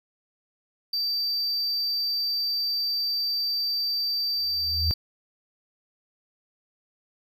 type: tone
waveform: triangle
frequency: 4655 Hz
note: D8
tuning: 16 cents flat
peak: -23 dBFS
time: 0.93-4.94 s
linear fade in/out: 5 ms
type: tone with exponential growth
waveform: sine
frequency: 81.8 Hz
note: E2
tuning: 13 cents flat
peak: -20 dBFS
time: 4.35-4.91 s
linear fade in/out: 0 ms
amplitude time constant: 120 ms
effects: none